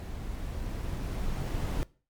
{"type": "noise with level ramp", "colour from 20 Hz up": "brown", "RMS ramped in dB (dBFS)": [-38, -29], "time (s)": [0, 1.83], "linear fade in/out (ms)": 0, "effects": ["noise-tail reverb RT60 0.4 s tail -22 dB re dry", "MP3 96 kbps"]}